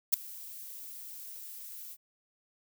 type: noise with ADSR envelope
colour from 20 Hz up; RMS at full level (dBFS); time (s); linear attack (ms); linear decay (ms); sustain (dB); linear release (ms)
violet; -22; 0.12-1.97; 19; 5; -23; 45
effects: none